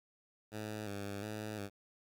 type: tone with vibrato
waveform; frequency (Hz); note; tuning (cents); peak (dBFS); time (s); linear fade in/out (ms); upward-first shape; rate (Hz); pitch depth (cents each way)
10% pulse; 103.83; G#2; 0; -32; 0.51-1.7; 50; square; 1.4; 54
effects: 11-bit